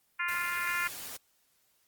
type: harmonic tone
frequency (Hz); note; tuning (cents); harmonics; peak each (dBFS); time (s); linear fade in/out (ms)
349.2; F4; 0; 3 / 4 / 5 / 6 / 7 / 8; -38 / -34 / -35 / -35 / -37 / -44; 0.19-0.88; 10
type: noise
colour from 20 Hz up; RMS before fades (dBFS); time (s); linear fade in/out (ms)
white; -42; 0.28-1.17; 5
effects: white hiss -71 dBFS RMS until 1.87 s + Opus 24 kbps